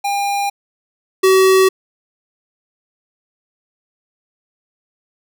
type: tone pair in turn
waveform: square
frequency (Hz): 804 / 379.4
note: G5 / F#4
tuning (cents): +44 / +43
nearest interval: octave + minor second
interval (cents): 1301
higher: first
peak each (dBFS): -17 / -9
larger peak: second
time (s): 0.04-0.5 / 1.23-1.69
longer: neither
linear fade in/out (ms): 10
effects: none